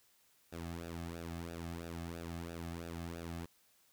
sawtooth tone with flanger, 84.3 Hz, E2, 39 cents sharp, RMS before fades -44 dBFS, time 0.52-3.46 s, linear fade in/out 10 ms, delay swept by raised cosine 0.94 to 2.14 ms, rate 3 Hz, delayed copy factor -0.8, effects white hiss -70 dBFS RMS until 3.92 s

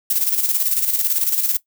violet noise with tremolo, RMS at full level -17 dBFS, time 0.1-1.57 s, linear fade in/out 5 ms, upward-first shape square, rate 18 Hz, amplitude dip 55%, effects noise-tail reverb RT60 0.1 s tail -18 dB re dry

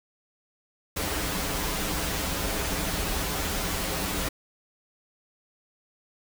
pink noise with comb filter, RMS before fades -29 dBFS, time 0.96-4.29 s, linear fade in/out 10 ms, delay 8.4 ms, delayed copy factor -0.7, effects none

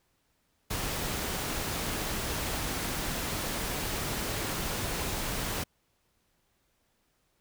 pink noise, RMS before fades -33 dBFS, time 0.7-5.64 s, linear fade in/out 10 ms, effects pink hiss -73 dBFS RMS until 7.4 s

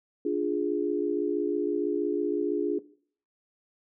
sine chord, D diminished, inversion none, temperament equal, 293.7 / 349.2 / 415.3 Hz, D4 / F4 / Ab4, 0 / 0 / 0 cents, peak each -29 dBFS, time 0.25-2.79 s, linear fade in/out 5 ms, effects noise-tail reverb RT60 0.5 s tail -17 dB re dry

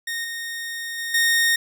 sawtooth tone with level steps, 1850 Hz, A#6, 14 cents flat, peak -22 / -25 / -23 / -13 dBFS, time 0.07-1.56 s, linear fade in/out 5 ms, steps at 0.24 / 0.98 / 1.14 s, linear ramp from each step 5 ms, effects none

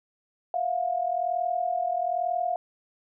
sine tone pair together, 672.9 / 714 Hz, E5 / F5, +35 / +38 cents, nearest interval minor second, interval 103 cents, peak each -29 / -26 dBFS, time 0.54-2.56 s, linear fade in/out 2 ms, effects none

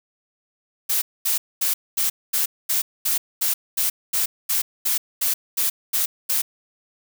blue noise bursts, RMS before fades -21 dBFS, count 16, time 0.89-6.42 s, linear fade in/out 10 ms, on 130 ms, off 230 ms, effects none

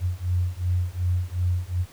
sine beating tone pair, 88.2 / 90.9 Hz, F2 / F#2, +18 / -30 cents, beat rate 2.7 Hz, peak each -25 dBFS, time 0-1.86 s, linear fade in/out 50 ms, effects pink hiss -50 dBFS RMS until 1.92 s

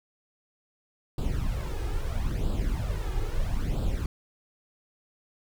brown noise with flanger, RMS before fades -28 dBFS, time 1.18-4.06 s, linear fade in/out 2 ms, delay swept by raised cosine 0.24 to 2.44 ms, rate 0.76 Hz, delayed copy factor +0.7, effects none

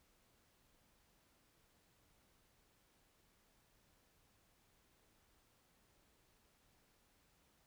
silence, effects pink hiss -74 dBFS RMS until 7.66 s

